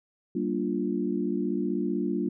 sine chord, G minor seventh, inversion none, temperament equal with one note detuned, 193.3 / 233.1 / 293.7 / 349.2 Hz, G3 / Bb3 / D4 / F4, -24 / 0 / 0 / 0 cents, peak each -31 dBFS, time 0.35-2.29 s, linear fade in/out 5 ms, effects none

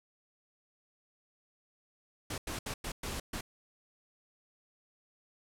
pink noise bursts at uneven times, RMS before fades -38 dBFS, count 6, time 2.3-2.38 / 2.47-2.59 / 2.66-2.74 / 2.84-2.92 / 3.03-3.2 / 3.33-3.41 s, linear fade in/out 5 ms, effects low-pass 12000 Hz 12 dB/octave

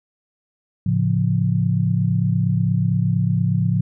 sine chord, A augmented, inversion none, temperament equal, 110 / 138.59 / 174.61 Hz, A2 / C#3 / E#3, 0 / 0 / 0 cents, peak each -20 / -21 / -20 dBFS, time 0.86-3.81 s, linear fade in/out 5 ms, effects none

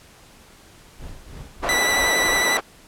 brown noise with tremolo, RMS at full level -34 dBFS, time 0.99-2.49 s, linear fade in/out 20 ms, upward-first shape sine, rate 3.2 Hz, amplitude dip 85%
white band-pass noise, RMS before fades -25 dBFS, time 1.62-2.61 s, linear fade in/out 20 ms, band 330 to 1100 Hz, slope 12 dB/octave
sawtooth tone with vibrato, 1975.5 Hz, B6, in tune, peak -15 dBFS, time 1.69-2.57 s, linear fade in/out 0 ms, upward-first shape triangle, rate 11 Hz, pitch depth 22 cents each way
effects pink hiss -49 dBFS RMS until 2.87 s + low-pass 12000 Hz 12 dB/octave

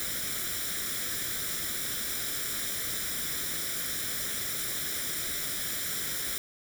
white noise with comb filter, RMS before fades -33 dBFS, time 0-6.38 s, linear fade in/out 0 ms, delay 0.55 ms, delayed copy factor +0.7, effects none

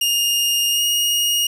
sawtooth tone with pitch glide, 2833 to 2866 Hz, F7 to F7, +24 to +44 cents, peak -13 dBFS, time 0.01-1.47 s, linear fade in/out 5 ms, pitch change +20 cents, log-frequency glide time 0.7-0.83 s, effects 9-bit

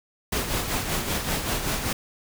pink noise with tremolo, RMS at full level -25 dBFS, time 0.32-1.93 s, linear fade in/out 5 ms, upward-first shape sine, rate 5.2 Hz, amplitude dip 50%, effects none

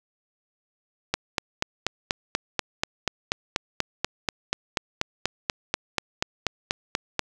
click train, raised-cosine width 0.2 ms, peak -5 dBFS, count 26, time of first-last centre 1.14-7.193 s, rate 4.13 Hz, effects none

